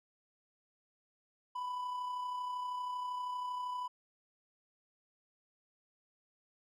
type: tone with amplitude modulation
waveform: triangle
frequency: 994 Hz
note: B5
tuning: 11 cents sharp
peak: -33 dBFS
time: 1.55-3.88 s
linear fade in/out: 10 ms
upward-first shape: sine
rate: 32.7 Hz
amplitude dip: 35%
effects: none